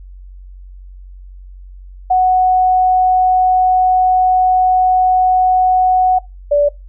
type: tone pair in turn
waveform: sine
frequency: 740 / 580.4 Hz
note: F#5 / D5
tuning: 0 / -21 cents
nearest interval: major third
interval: 421 cents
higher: first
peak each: -8 dBFS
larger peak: neither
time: 2.1-6.19 / 6.51-6.69 s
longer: first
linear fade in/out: 10 ms
effects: noise-tail reverb RT60 0.2 s tail -21 dB re dry + added 46 Hz sine -32 dBFS peak until 6.88 s